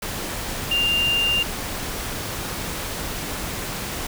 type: tone in noise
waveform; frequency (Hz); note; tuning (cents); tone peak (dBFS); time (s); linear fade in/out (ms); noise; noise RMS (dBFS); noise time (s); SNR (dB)
sine; 2794; F7; 0; -18; 0.71-1.43; 5; pink; -29; 0.02-4.07; +8
effects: none